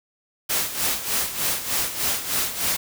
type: noise with tremolo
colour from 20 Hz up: white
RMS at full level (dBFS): -22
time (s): 0.49-2.77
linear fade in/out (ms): 10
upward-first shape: sine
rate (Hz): 3.3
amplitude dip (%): 70
effects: none